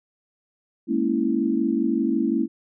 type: chord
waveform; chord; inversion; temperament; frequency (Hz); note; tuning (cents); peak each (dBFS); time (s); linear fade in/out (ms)
sine; A# half-diminished seventh; third; equal; 207.7 / 233.1 / 277.2 / 329.6; G#3 / A#3 / C#4 / E4; 0 / 0 / 0 / 0; -28 / -24 / -25 / -24; 0.87-2.48; 50
effects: none